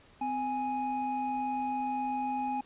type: tone pair together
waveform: triangle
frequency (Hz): 257.4 / 830.6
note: C4 / G#5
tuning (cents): -28 / 0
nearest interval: octave + minor sixth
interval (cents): 2028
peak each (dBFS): -34 / -29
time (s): 0.21-2.61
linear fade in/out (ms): 5
effects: pink hiss -59 dBFS RMS until 2.65 s + resampled to 8000 Hz